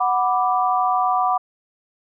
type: chord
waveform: sine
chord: B minor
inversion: second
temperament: equal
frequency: 740 / 987.8 / 1174.7 Hz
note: F#5 / B5 / D6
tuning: 0 / 0 / 0 cents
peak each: -19 / -23 / -21 dBFS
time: 0-1.38 s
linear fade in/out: 10 ms
effects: none